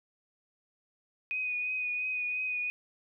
sine tone with vibrato, 2489 Hz, D#7, in tune, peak -30 dBFS, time 1.31-2.7 s, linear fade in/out 0 ms, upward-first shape triangle, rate 2.9 Hz, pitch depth 26 cents each way, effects none

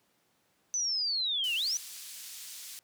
sine linear two-way sweep, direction down then up, 6100 to 2637 to 6100 Hz, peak -28 dBFS, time 0.74-1.77 s, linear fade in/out 0 ms, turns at 1.55 s
pink band-pass noise, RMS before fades -45 dBFS, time 1.44-2.79 s, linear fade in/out 0 ms, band 4300 to 15000 Hz, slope 12 dB/octave
effects pink hiss -71 dBFS RMS until 2.83 s + high-pass 150 Hz 12 dB/octave

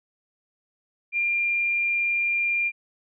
sine tone, 2394 Hz, D7, 33 cents sharp, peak -21 dBFS, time 1.12-2.72 s, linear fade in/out 50 ms, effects none

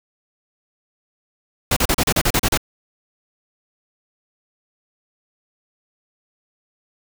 pink noise bursts, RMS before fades -17 dBFS, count 10, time 1.71-2.575 s, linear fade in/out 5 ms, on 55 ms, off 35 ms, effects none

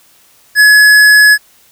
sine tone with tanh clipping, 1695 Hz, G#6, 35 cents sharp, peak -4 dBFS, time 0.55-1.38 s, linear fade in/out 50 ms, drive 17 dB, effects white hiss -47 dBFS RMS until 1.71 s

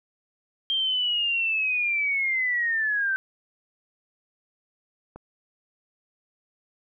sine linear sweep, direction down, 3189 to 1534 Hz, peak -22 dBFS, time 0.7-3.16 s, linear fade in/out 0 ms
click, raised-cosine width 1 ms, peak -27 dBFS, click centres 5.16 s
effects none

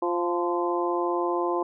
harmonic tone with a mistuned harmonic, 174.61 Hz, F3, in tune, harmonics 2 / 3 / 4 / 5 / 6, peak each -26 / -32 / -32 / -32 / -30 dBFS, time 0.02-1.63 s, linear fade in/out 5 ms, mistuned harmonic 6, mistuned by -25 cents, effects none

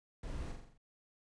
brown noise with echo, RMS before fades -43 dBFS, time 0.23-0.52 s, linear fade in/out 5 ms, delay 43 ms, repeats 6, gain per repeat -4 dB, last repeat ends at 0.778 s, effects resampled to 22050 Hz

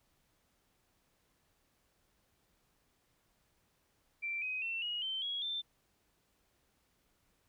sine tone with pitch steps, 2349 / 2518 / 2698 / 2892 / 3100 / 3322 / 3560 Hz, D7 / D#7 / E7 / F#7 / G7 / G#7 / A7, 0 / +20 / +40 / -40 / -20 / 0 / +20 cents, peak -35 dBFS, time 4.22-5.62 s, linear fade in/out 20 ms, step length 200 ms, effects pink hiss -75 dBFS RMS until 7.48 s

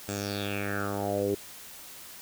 10% pulse tone with low-pass filter sweep, 100.9 Hz, G#2, 49 cents flat, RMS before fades -31 dBFS, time 0.08-1.35 s, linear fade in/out 5 ms, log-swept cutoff 8200 to 380 Hz, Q 4.8, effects white hiss -46 dBFS RMS until 2.21 s

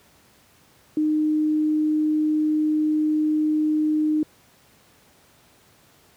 sine tone, 306.8 Hz, D#4, 24 cents flat, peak -18 dBFS, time 0.97-4.23 s, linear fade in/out 2 ms, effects pink hiss -56 dBFS RMS until 6.16 s + high-pass 80 Hz 12 dB/octave

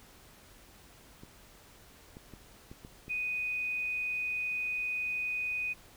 clicks, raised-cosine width 3 ms, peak -34 dBFS, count 6, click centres 1.235 / 2.169 / 2.337 / 2.715 / 2.849 / 3.081 s
sine tone, 2489 Hz, D#7, in tune, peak -31 dBFS, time 3.09-5.74 s, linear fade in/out 20 ms
effects added 46 Hz sine -65 dBFS peak until 5.96 s + pink hiss -57 dBFS RMS until 5.96 s

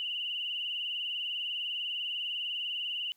sine tone with vibrato, 2894 Hz, F#7, 39 cents flat, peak -32 dBFS, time 0-3.12 s, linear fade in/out 0 ms, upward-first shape sine, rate 20 Hz, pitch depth 74 cents each way, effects white hiss -70 dBFS RMS until 3.16 s

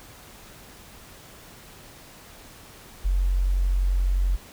sine tone, 45.77 Hz, F#1, 18 cents flat, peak -19 dBFS, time 3.04-4.37 s, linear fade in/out 20 ms, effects pink hiss -47 dBFS RMS until 4.52 s

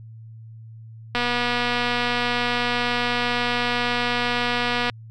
click train, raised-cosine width 0.3 ms, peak -7 dBFS, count 908, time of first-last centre 1.15-4.898 s, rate 242 Hz, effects added 112 Hz sine -38 dBFS peak until 5.1 s + MP3 96 kbps

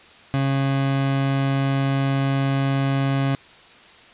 30% pulse tone, 136.7 Hz, C#3, 24 cents flat, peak -16 dBFS, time 0.34-3.35 s, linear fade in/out 0 ms, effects white hiss -47 dBFS RMS until 4.13 s + resampled to 8000 Hz

